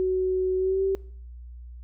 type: tone with pitch glide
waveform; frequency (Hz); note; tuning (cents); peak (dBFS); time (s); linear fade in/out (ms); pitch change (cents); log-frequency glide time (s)
sine; 372.5 to 386.5; F#4 to G4; +12 to -24; -21; 0-0.95; 0; +64; 0.57-0.83
effects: noise-tail reverb RT60 0.6 s tail -23 dB re dry + added 60 Hz sine -39 dBFS peak until 1.83 s